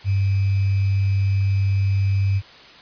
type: tone with sample-and-hold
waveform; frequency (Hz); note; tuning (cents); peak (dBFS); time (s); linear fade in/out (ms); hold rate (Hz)
sine; 98; G2; 0; -16; 0.04-2.42; 50; 2450
effects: white hiss -44 dBFS RMS until 2.81 s + resampled to 11025 Hz